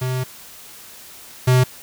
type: tone pair in turn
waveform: square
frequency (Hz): 128.2 / 127.24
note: C3 / C3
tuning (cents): -35 / -48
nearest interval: unison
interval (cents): 13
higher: first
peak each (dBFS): -21 / -12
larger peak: second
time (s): 0.01-0.24 / 1.47-1.64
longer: first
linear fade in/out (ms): 10
effects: white hiss -41 dBFS RMS until 1.82 s